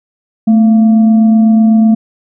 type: tone with frequency modulation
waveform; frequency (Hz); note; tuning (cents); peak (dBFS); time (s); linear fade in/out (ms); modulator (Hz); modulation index
sine; 220; A3; 0; -4; 0.47-1.95; 10; 468; 0.25
effects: none